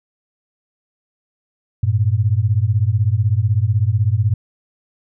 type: beating tone pair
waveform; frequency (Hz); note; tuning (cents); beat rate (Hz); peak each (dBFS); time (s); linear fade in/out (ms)
sine; 98 / 114; G2 / A#2; 0 / -38; 16; -16; 1.83-4.34; 5
effects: none